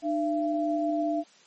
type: tone pair together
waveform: sine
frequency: 302.1 / 676.9 Hz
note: D4 / E5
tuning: +49 / +46 cents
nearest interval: octave + major second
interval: 1397 cents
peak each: -27 dBFS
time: 0.02-1.24 s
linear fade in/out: 50 ms
effects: white hiss -57 dBFS RMS until 1.46 s + MP3 32 kbps